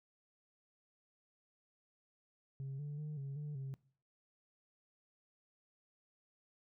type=tone with pitch steps; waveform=sine; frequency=135.8 / 146.1 / 151.3 / 137.9 / 148.3 / 134.9 Hz; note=C#3 / D3 / D#3 / C#3 / D3 / C#3; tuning=-35 / -9 / -48 / -9 / +17 / -47 cents; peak=-38 dBFS; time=2.6-3.74 s; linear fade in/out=0 ms; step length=190 ms; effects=noise-tail reverb RT60 0.5 s tail -23 dB re dry + tanh soft clip ceiling -39 dBFS